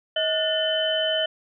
sine tone cluster, 634 / 1458 / 1783 / 3041 Hz, D#5 / F#6 / A6 / F#7, +32 / -26 / +22 / +47 cents, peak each -24 / -33 / -33 / -24 dBFS, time 0.16-1.26 s, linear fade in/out 5 ms, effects none

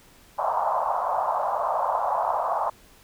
white band-pass noise, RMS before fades -25 dBFS, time 0.38-2.7 s, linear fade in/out 10 ms, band 600 to 1100 Hz, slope 48 dB/octave, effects pink hiss -54 dBFS RMS until 3.03 s

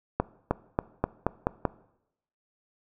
accelerating click train, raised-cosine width 1 ms, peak -9 dBFS, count 7, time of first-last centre 0.2-1.653 s, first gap 310 ms, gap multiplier 0.9, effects noise-tail reverb RT60 0.8 s tail -20 dB re dry

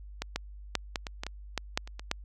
clicks, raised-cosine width 0.2 ms, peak -15 / -13 / -9 / -13 / -19 / -17 / -18 / -12 / -9 / -28 / -23 / -10 dBFS, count 12, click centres 0.22 / 0.36 / 0.753 / 0.958 / 1.068 / 1.235 / 1.266 / 1.577 / 1.775 / 1.875 / 1.995 / 2.114 s, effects added 50 Hz sine -43 dBFS peak until 2.24 s

